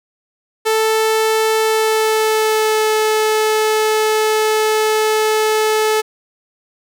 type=tone with pitch glide; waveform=sawtooth; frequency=440 to 433.2 Hz; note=A4 to A4; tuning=0 to -27 cents; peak=-9 dBFS; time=0.65-6.02 s; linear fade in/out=20 ms; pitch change=-27 cents; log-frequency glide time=1.59-2.9 s; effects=none